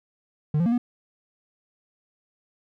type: tone with pitch steps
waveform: triangle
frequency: 150.7 / 172.3 / 233.3 / 243.2 Hz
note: D3 / F3 / A#3 / B3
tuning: +45 / -23 / +2 / -26 cents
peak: -17 dBFS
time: 0.54-0.78 s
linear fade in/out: 5 ms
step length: 60 ms
effects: none